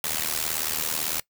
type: noise with amplitude modulation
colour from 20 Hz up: white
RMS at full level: -24 dBFS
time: 0.04-1.2 s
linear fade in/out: 2 ms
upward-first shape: sine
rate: 78.1 Hz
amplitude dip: 85%
effects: noise-tail reverb RT60 0.1 s tail -21 dB re dry